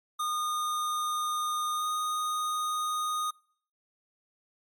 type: tone with pitch glide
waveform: square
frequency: 1224 to 1236.8 Hz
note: D#6 to D#6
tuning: -29 to -11 cents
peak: -29 dBFS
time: 0.19-3.31 s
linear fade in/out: 10 ms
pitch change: +18 cents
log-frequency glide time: 1.74-1.88 s
effects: noise-tail reverb RT60 0.6 s tail -26 dB re dry + MP3 64 kbps